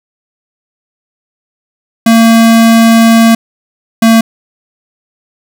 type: tone pair in turn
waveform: square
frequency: 227.6 / 226.2 Hz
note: A#3 / A3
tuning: -41 / +48 cents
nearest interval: unison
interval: 11 cents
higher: first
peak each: -3 dBFS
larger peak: neither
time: 2.06-3.35 / 4.02-4.21 s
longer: first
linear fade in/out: 5 ms
effects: none